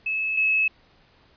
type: tone pair in turn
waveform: sine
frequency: 2596 / 2587 Hz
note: E7 / E7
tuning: -27 / -33 cents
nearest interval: unison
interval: 6 cents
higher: first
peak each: -23 / -18 dBFS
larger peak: second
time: 0.06-0.37 / 0.37-0.68 s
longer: neither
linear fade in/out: 5 ms
effects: pink hiss -58 dBFS RMS until 1.36 s + resampled to 11025 Hz